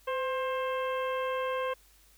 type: harmonic tone with a mistuned harmonic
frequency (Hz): 530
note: C5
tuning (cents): +22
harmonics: 1 / 2 / 3 / 4 / 5 / 6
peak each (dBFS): -31 / -34 / -41 / -45 / -44 / -47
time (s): 0.07-1.74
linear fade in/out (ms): 10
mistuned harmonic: 1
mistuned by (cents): -54
effects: added 50 Hz sine -62 dBFS peak until 2.17 s + white hiss -62 dBFS RMS until 2.17 s